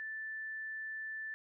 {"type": "tone", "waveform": "sine", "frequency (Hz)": 1760, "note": "A6", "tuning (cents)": 0, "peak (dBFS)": -39, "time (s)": [0, 1.34], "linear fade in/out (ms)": 0, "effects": []}